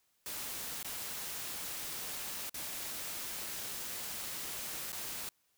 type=noise with dropouts; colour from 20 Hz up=white; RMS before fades=-41 dBFS; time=0.26-5.29 s; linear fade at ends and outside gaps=1 ms; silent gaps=0.83-0.846 / 2.495-2.543 / 4.92-4.928 s; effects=white hiss -75 dBFS RMS until 5.57 s